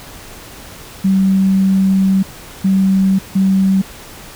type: tone bursts at uneven times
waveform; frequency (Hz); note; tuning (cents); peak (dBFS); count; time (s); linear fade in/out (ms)
sine; 192; G3; -36; -9; 3; 1.04-2.23 / 2.64-3.19 / 3.35-3.82; 10
effects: pink hiss -35 dBFS RMS until 4.35 s